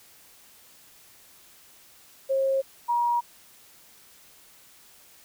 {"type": "tone pair in turn", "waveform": "sine", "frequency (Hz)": [538, 953.1], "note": ["C5", "A#5"], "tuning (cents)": [48, 38], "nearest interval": "minor seventh", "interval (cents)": 990, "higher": "second", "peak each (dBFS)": -21, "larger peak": "neither", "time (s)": [[2.29, 2.62], [2.88, 3.21]], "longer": "neither", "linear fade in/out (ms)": 20, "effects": ["white hiss -54 dBFS RMS until 5.24 s"]}